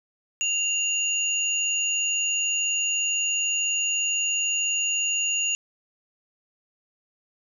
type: tone pair together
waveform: sine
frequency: 2784 / 6823 Hz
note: F7 / G#8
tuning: -6 / +46 cents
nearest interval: octave + major third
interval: 1552 cents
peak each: -25 dBFS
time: 0.41-5.55 s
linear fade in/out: 0 ms
effects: none